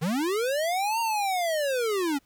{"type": "linear two-way sweep", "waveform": "square", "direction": "up then down", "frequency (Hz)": [141.9, 932.3, 267.3], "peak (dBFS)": -25, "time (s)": [0.01, 2.19], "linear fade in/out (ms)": 20, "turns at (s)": 1, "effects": ["pink hiss -66 dBFS RMS until 2.25 s"]}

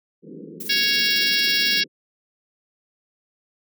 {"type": "band-pass noise", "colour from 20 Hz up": "pink", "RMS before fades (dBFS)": -39, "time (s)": [0.22, 1.88], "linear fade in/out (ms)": 50, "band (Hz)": [160, 490], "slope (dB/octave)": 96}
{"type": "noise with tremolo", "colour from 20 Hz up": "violet", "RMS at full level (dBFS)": -31, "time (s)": [0.6, 1.81], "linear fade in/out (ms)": 5, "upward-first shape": "sine", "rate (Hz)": 18, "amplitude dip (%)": 60}
{"type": "harmonic tone", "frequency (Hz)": 554.4, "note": "C#5", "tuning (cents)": 0, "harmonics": [3, 4, 5, 6, 7, 8, 9, 10], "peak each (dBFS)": [-26, -26, -26, -26, -26, -26, -26, -26], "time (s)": [0.69, 1.84], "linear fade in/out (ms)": 10}
{"effects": []}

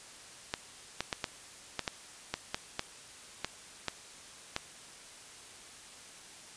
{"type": "clicks", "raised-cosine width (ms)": 0.2, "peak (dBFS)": -14, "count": 12, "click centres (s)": [0.539, 1.006, 1.128, 1.242, 1.793, 1.878, 2.34, 2.545, 2.794, 3.446, 3.883, 4.564], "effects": ["white hiss -51 dBFS RMS until 6.56 s", "resampled to 22050 Hz"]}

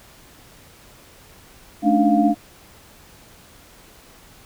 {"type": "tone cluster", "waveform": "sine", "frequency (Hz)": [215.8, 285, 300.9, 700], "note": ["A3", "C#4", "D4", "F5"], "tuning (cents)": [-33, 48, 42, 4], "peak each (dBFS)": -19, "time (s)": [1.82, 2.35], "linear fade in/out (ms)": 50, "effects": ["pink hiss -48 dBFS RMS until 4.45 s"]}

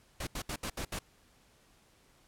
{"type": "noise bursts at uneven times", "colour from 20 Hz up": "pink", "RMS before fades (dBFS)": -37, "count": 6, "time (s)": [[0.2, 0.27], [0.35, 0.42], [0.49, 0.56], [0.63, 0.7], [0.77, 0.85], [0.92, 0.99]], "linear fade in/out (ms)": 5, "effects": ["pink hiss -65 dBFS RMS until 2.27 s", "low-pass 12000 Hz 12 dB/octave"]}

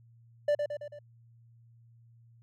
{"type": "tone with echo", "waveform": "triangle", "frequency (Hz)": 587.3, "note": "D5", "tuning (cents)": 0, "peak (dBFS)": -21, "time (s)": [0.48, 0.55], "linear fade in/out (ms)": 5, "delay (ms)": 110, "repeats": 4, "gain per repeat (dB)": -5, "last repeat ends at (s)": 0.99, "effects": ["added 116 Hz sine -56 dBFS peak until 2.42 s"]}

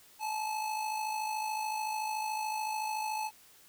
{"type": "tone with amplitude modulation", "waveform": "square", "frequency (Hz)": 864, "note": "A5", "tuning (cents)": -32, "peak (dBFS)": -31, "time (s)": [0.19, 3.31], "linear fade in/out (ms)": 50, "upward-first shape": "sine", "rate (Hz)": 53.7, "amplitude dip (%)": 50, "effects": ["white hiss -59 dBFS RMS until 3.68 s"]}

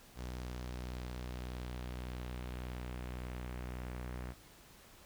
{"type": "tone with low-pass filter sweep", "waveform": "sawtooth", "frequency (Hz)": 61.74, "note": "B1", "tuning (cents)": 0, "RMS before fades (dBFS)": -43, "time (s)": [0.15, 4.35], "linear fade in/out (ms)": 50, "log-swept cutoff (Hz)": [6300, 2000], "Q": 1.3, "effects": ["pink hiss -59 dBFS RMS until 5.05 s"]}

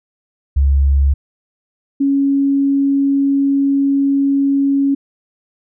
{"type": "tone pair in turn", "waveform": "sine", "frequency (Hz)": [69.3, 277.2], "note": ["C#2", "C#4"], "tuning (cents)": [0, 0], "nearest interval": "2 octaves", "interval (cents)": 2400, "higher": "second", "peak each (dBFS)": [-9, -11], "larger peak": "first", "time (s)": [[0.56, 1.14], [2, 4.95]], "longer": "second", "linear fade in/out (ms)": 10, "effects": []}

